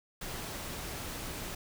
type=noise; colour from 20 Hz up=pink; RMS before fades=-40 dBFS; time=0.21-1.55 s; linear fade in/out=5 ms; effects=none